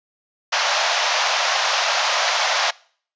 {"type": "band-pass noise", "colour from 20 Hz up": "pink", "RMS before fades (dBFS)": -20, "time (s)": [0.52, 2.71], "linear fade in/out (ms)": 10, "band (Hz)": [600, 6300], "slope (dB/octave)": 48, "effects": ["noise-tail reverb RT60 0.5 s tail -23 dB re dry", "resampled to 16000 Hz"]}